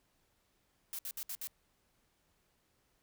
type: noise bursts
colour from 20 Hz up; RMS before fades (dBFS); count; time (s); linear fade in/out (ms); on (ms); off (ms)
blue; -41; 5; 0.93-1.472; 0; 58; 63
effects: pink hiss -75 dBFS RMS until 3.02 s